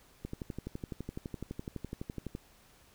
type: click train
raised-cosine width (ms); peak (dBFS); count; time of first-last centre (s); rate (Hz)
3; -25; 26; 0.25-2.351; 11.9
effects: pink hiss -62 dBFS RMS until 2.94 s